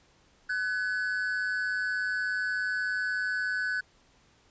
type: tone pair together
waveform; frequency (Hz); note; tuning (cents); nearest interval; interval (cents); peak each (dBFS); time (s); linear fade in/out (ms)
triangle; 1500 / 1696.6; F#6 / G#6; +23 / +36; major second; 213; -27 / -32; 0.49-3.81; 10
effects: pink hiss -63 dBFS RMS until 4.5 s + resampled to 16000 Hz